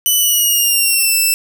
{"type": "tone with pitch glide", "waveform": "5% pulse", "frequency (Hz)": [2983, 2658], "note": ["F#7", "E7"], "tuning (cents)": [13, 14], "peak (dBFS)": -3, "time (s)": [0.06, 1.34], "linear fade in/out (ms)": 0, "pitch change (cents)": -199, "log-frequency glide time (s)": [0.19, 1.14], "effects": []}